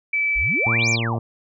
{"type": "tone with pitch glide", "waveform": "sine", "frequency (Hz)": [2309, 2349], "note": ["D7", "D7"], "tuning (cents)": [-30, 0], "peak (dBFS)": -18, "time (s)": [0.13, 0.96], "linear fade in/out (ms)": 5, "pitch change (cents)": 30, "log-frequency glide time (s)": [0.54, 0.77]}
{"type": "exponential two-way sweep", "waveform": "sine", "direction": "up then down", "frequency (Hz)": [38.25, 7520, 576], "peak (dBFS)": -25, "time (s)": [0.35, 1.17], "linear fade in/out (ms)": 20, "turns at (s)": 0.9}
{"type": "harmonic tone", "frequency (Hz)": 115.2, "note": "A#2", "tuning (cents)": -20, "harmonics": [1, 2, 3, 4, 5, 6, 7, 8, 9, 10], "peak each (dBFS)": [-23, -29, -33, -35, -37, -39, -40, -41, -42, -43], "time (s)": [0.66, 1.19], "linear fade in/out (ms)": 5}
{"effects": []}